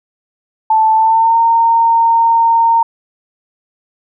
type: tone with pitch glide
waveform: sine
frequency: 879 to 919 Hz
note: A5 to A#5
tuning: -2 to -25 cents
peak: -7 dBFS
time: 0.7-2.83 s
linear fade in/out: 5 ms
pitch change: +77 cents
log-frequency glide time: 0.94-1.38 s
effects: none